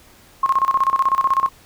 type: tone with tremolo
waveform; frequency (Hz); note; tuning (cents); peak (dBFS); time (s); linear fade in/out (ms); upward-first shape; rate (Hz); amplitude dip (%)
sine; 1075; C6; +47; -12; 0.43-1.49; 5; square; 16; 80
effects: pink hiss -49 dBFS RMS until 1.65 s